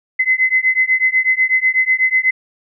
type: beating tone pair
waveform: sine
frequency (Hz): 2039 / 2047.1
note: C7 / C7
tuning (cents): -45 / -38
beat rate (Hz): 8.1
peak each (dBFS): -15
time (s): 0.19-2.31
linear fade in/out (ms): 10
effects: none